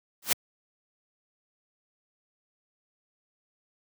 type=noise with exponential growth; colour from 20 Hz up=white; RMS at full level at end=-17 dBFS; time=0.22-0.33 s; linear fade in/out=5 ms; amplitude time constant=22 ms; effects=high-pass 150 Hz 12 dB/octave